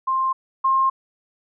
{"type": "tone pair in turn", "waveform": "sine", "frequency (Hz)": [1054, 1064.4], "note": ["C6", "C6"], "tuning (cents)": [12, 29], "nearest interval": "unison", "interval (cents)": 17, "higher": "second", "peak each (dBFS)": [-18, -15], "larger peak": "second", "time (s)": [[0.07, 0.33], [0.64, 0.9]], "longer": "neither", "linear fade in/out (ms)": 10, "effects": []}